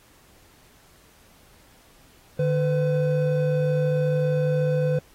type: tone pair together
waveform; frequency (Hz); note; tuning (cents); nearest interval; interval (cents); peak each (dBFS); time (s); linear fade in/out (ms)
triangle; 150 / 504.5; D3 / B4; +37 / +37; octave + major sixth; 2100; -20 / -21; 2.39-4.99; 5
effects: pink hiss -56 dBFS RMS until 5.14 s + AAC 48 kbps